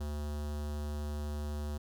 square tone with notch filter, 74 Hz, D2, 14 cents sharp, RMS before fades -37 dBFS, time 0-1.78 s, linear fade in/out 10 ms, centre 2200 Hz, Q 1.3, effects none

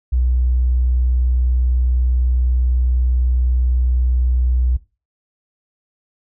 triangle tone with tanh clipping, 62 Hz, B1, 7 cents sharp, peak -13 dBFS, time 0.12-4.77 s, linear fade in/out 10 ms, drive 3 dB, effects noise-tail reverb RT60 0.3 s tail -18 dB re dry

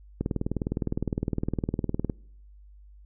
click train, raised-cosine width 3 ms, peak -14 dBFS, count 38, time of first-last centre 0.21-2.098 s, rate 19.6 Hz, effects noise-tail reverb RT60 0.7 s tail -26 dB re dry + added 50 Hz sine -48 dBFS peak until 3.05 s

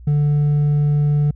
sine tone with hard clipping, 146.83 Hz, D3, in tune, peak -14 dBFS, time 0.07-1.31 s, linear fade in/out 5 ms, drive 2 dB, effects added 60 Hz sine -36 dBFS peak until 1.35 s

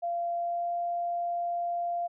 sine tone with pitch glide, 689 to 693.8 Hz, F5 to F5, -24 to -12 cents, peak -28 dBFS, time 0.02-2.08 s, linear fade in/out 20 ms, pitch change +12 cents, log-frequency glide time 0.35-0.72 s, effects none

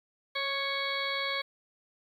harmonic tone with a mistuned harmonic, 554.4 Hz, C#5, in tune, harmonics 1 / 2 / 3 / 4 / 6 / 7 / 8, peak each -38 / -37 / -39 / -34 / -38 / -39 / -40 dBFS, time 0.35-1.42 s, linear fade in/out 10 ms, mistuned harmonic 1, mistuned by -17 cents, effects 10-bit

